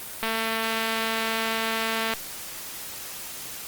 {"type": "click train", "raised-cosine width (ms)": 0.3, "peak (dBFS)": -11, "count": 428, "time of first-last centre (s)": [0.23, 2.136], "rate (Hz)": 224, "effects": ["white hiss -37 dBFS RMS until 3.67 s", "Opus 32 kbps"]}